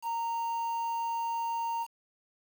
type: tone with quantisation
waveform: triangle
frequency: 926 Hz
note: A#5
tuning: 12 cents flat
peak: -28 dBFS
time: 0.02-1.87 s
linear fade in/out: 50 ms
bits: 8
effects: none